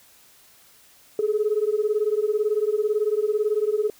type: beating tone pair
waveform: sine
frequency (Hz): 415.3 / 433.3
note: G#4 / A4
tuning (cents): 0 / -27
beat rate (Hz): 18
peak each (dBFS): -22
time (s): 1.19-3.9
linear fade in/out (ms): 2
effects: tanh soft clip ceiling -13 dBFS + white hiss -54 dBFS RMS until 3.99 s